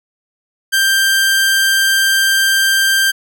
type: tone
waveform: sawtooth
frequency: 1578 Hz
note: G6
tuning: 11 cents sharp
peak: -7 dBFS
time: 0.72-3.12 s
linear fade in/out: 20 ms
effects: none